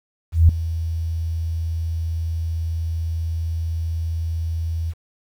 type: tone with ADSR envelope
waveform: sine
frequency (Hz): 82.2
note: E2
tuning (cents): -4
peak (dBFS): -6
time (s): 0.32-4.94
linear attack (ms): 170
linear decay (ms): 3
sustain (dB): -15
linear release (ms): 45
effects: 8-bit